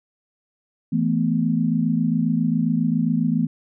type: chord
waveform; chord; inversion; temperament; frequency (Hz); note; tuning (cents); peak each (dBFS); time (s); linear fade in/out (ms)
sine; E suspended fourth; none; just; 164.81 / 219.8 / 247.2; E3 / A3 / B3; 0 / -2 / +2; -22; 0.92-3.47; 10
effects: none